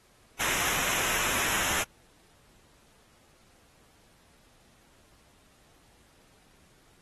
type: noise with comb filter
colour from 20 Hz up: pink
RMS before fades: -29 dBFS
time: 0.39-1.84 s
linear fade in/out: 20 ms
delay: 0.22 ms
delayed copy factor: -0.75
effects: pink hiss -62 dBFS RMS until 7.01 s + AAC 32 kbps